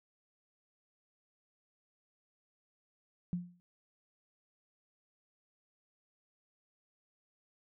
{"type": "tone with exponential decay", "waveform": "sine", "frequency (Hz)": 176.4, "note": "F3", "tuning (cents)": 18, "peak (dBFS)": -29, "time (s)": [3.33, 3.6], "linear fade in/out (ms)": 0, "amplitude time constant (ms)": 58, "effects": []}